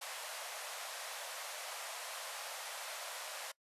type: band-pass noise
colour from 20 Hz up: pink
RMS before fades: -45 dBFS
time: 0.01-3.52 s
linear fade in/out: 10 ms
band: 550 to 13000 Hz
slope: 48 dB/octave
effects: noise-tail reverb RT60 0.1 s tail -23 dB re dry + resampled to 32000 Hz